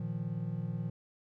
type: chord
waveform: triangle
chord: Bb suspended fourth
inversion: none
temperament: equal with one note detuned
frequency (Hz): 116.54 / 156.01 / 174.61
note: Bb2 / Eb3 / F3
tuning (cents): 0 / +5 / 0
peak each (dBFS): -36 / -36 / -36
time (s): 0-0.9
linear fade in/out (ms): 5
effects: none